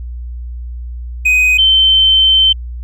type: tone pair in turn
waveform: triangle / sine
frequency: 2505 / 3091 Hz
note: D#7 / G7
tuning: +11 / -25 cents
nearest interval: major third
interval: 364 cents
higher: second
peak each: -6 dBFS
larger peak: neither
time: 1.25-1.58 / 1.58-2.53 s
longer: second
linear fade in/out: 10 ms
effects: added 60 Hz sine -22 dBFS peak until 2.83 s